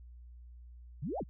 sine exponential two-way sweep, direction up then down, 117.1 to 846 to 117.1 Hz, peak -34 dBFS, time 1.02-1.24 s, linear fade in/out 10 ms, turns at 1.19 s, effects added 60 Hz sine -49 dBFS peak until 1.29 s

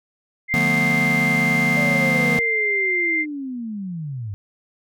sine tone, 2093 Hz, C7, in tune, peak -18 dBFS, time 0.48-3.26 s, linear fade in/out 50 ms
square chord, B half-diminished seventh, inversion first, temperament just, 148.16 / 177.8 / 222.2 / 246.9 Hz, D3 / F3 / A3 / B3, +16 / +31 / +17 / 0 cents, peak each -26 dBFS, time 0.54-2.39 s, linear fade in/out 0 ms
sine linear sweep, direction down, 589 to 95.5 Hz, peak -26 dBFS, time 1.77-4.34 s, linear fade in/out 0 ms
effects none

